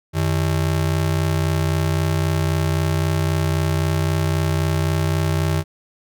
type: ring-modulated tone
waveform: square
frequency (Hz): 122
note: B2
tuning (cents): -21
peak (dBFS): -15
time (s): 0.13-5.64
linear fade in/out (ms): 50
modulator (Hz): 31.9
effects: none